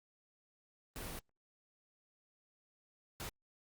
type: noise bursts at uneven times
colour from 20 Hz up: pink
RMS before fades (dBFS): -44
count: 2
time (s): 0.96-1.19 / 3.2-3.29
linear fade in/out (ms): 0
effects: Opus 24 kbps